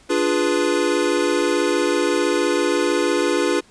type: chord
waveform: square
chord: D diminished seventh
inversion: none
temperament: equal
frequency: 293.7 / 349.2 / 415.3 / 493.9 Hz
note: D4 / F4 / Ab4 / Cb5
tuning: 0 / 0 / 0 / 0 cents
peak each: -24 / -22 / -24 / -24 dBFS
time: 0.09-3.61 s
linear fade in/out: 20 ms
effects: pink hiss -52 dBFS RMS until 3.7 s + resampled to 22050 Hz